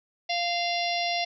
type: harmonic tone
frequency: 694 Hz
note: F5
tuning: 11 cents flat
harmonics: 1 / 3 / 4 / 5 / 6 / 7 / 8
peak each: -28 / -33 / -34 / -35 / -36 / -36 / -37 dBFS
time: 0.29-1.25 s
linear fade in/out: 10 ms
effects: none